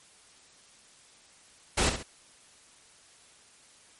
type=noise with echo; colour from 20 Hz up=pink; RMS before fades=-25 dBFS; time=1.77-1.9 s; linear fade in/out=10 ms; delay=66 ms; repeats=2; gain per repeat=-8 dB; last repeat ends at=2.032 s; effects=white hiss -57 dBFS RMS until 3.99 s + MP3 48 kbps